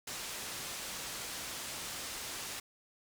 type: low-pass noise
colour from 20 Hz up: white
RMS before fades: -42 dBFS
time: 0.07-2.6 s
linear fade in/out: 5 ms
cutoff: 8600 Hz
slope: 12 dB/octave
effects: none